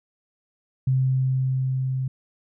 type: tone with level ramp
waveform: sine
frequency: 130.9 Hz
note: C3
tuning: 1 cent sharp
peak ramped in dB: -17 to -23 dBFS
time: 0.87-2.08 s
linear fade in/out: 5 ms
effects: none